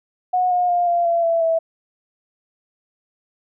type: tone with pitch steps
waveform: sine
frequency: 730 / 717 / 704.3 / 691.8 / 679.5 / 667.5 / 655.6 Hz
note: F#5 / F5 / F5 / F5 / F5 / E5 / E5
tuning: -24 / +45 / +14 / -17 / -48 / +22 / -10 cents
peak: -15 dBFS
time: 0.33-1.59 s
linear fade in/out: 10 ms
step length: 180 ms
effects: none